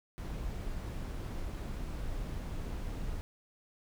brown noise, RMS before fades -38 dBFS, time 0.18-3.21 s, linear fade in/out 0 ms, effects none

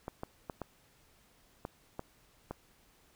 clicks, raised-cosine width 1 ms, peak -24 dBFS, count 7, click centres 0.081 / 0.234 / 0.498 / 0.617 / 1.651 / 1.994 / 2.51 s, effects pink hiss -66 dBFS RMS until 3.15 s

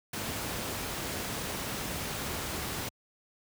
pink noise, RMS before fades -35 dBFS, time 0.13-2.89 s, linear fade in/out 5 ms, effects high-pass 60 Hz 12 dB/octave

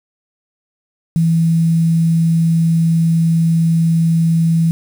sine tone with quantisation, 164.81 Hz, E3, in tune, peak -10 dBFS, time 1.16-4.71 s, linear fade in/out 0 ms, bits 6, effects none

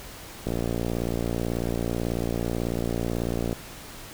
click train, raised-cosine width 2 ms, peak -14 dBFS, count 179, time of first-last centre 0.47-3.528 s, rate 58.2 Hz, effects pink hiss -42 dBFS RMS until 4.13 s

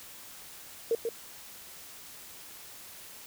sine tone with echo, 460 Hz, A#4, 23 cents flat, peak -23 dBFS, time 0.91-0.95 s, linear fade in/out 2 ms, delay 140 ms, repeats 1, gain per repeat -5 dB, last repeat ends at 1.09 s, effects white hiss -48 dBFS RMS until 3.26 s

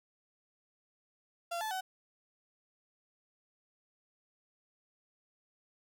35% pulse tone with pitch steps, 686 / 870 / 753 Hz, F5 / A5 / F#5, -31 / -20 / +30 cents, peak -33 dBFS, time 1.51-1.81 s, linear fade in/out 10 ms, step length 100 ms, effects none

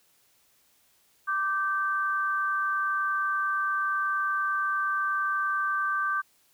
sine tone pair together, 1174.7 / 1553.8 Hz, D6 / G6, 0 / -16 cents, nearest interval perfect fourth, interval 484 cents, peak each -27 / -28 dBFS, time 1.27-6.22 s, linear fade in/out 20 ms, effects white hiss -65 dBFS RMS until 6.53 s

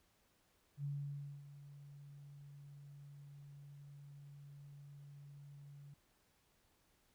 sine tone with ADSR envelope, 142.4 Hz, C#3, 47 cents sharp, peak -38 dBFS, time 0.77-5.94 s, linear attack 72 ms, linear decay 590 ms, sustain -15 dB, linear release 3 ms, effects pink hiss -75 dBFS RMS until 7.14 s

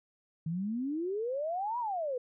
sine exponential two-way sweep, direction up then down, 155.56 to 994 to 480.8 Hz, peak -31 dBFS, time 0.46-2.18 s, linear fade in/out 5 ms, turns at 1.79 s, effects none

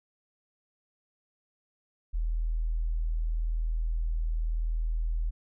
sine tone, 40.44 Hz, E1, 32 cents flat, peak -26 dBFS, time 2.13-5.31 s, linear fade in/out 20 ms, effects none

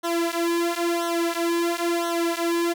sawtooth tone with flanger, 340 Hz, F4, 46 cents flat, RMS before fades -24 dBFS, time 0.03-2.74 s, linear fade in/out 20 ms, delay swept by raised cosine 0.41 to 4.51 ms, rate 0.98 Hz, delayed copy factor -1, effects none

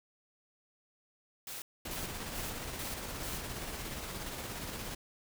white noise bursts, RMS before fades -43 dBFS, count 5, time 1.47-3.38 s, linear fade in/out 2 ms, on 150 ms, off 290 ms
pink noise with tremolo, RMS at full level -40 dBFS, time 1.85-4.95 s, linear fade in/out 5 ms, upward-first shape square, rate 17 Hz, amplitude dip 25%
effects none

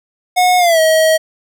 square tone with pitch glide, 727 to 636.6 Hz, F#5 to D#5, -31 to +39 cents, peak -9 dBFS, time 0.36-1.18 s, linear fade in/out 20 ms, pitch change -230 cents, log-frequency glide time 0.58-0.8 s, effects none

